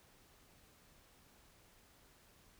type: silence
effects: pink hiss -66 dBFS RMS until 2.59 s